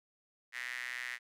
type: tone with high-pass filter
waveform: sawtooth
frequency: 123.6 Hz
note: B2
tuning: 2 cents sharp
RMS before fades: -41 dBFS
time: 0.52-1.19 s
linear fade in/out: 50 ms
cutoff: 1900 Hz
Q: 6.9
effects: low-pass 12000 Hz 12 dB/octave